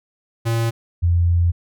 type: tone pair in turn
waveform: square / sine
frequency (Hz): 115 / 86.15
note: A#2 / F2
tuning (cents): -23 / -23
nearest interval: perfect fourth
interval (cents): 500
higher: first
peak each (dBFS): -18 / -13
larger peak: second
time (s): 0.45-0.71 / 1.02-1.52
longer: second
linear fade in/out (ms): 20
effects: none